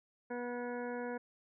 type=harmonic tone; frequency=243.3 Hz; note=B3; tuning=26 cents flat; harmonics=1 / 2 / 3 / 4 / 6 / 7 / 8 / 9; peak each=-42 / -40 / -48 / -48 / -49 / -51 / -62 / -57 dBFS; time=0.3-1.18 s; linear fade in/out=10 ms; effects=none